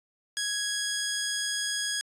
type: tone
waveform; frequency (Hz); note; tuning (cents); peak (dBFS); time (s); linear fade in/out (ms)
10% pulse; 1661.2; G#6; 0; -19; 0.37-2.01; 0
effects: resampled to 22050 Hz